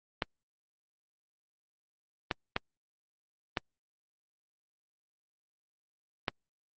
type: clicks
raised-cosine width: 0.3 ms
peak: -12 dBFS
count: 5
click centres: 0.222 / 2.312 / 2.564 / 3.572 / 6.282 s
effects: low-pass 5000 Hz 12 dB/octave + Opus 32 kbps